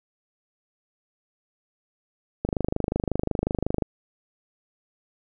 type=click train; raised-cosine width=2 ms; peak=-10 dBFS; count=36; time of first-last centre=2.45-3.823 s; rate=25.5 Hz; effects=none